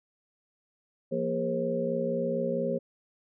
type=tone cluster; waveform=sine; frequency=171.4 / 234.4 / 405.1 / 471.7 / 536 Hz; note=F3 / A#3 / G#4 / A#4 / C5; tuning=-32 / +10 / -43 / +20 / +42 cents; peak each=-35 / -33 / -34 / -36 / -30 dBFS; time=1.11-2.79 s; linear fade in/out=20 ms; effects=none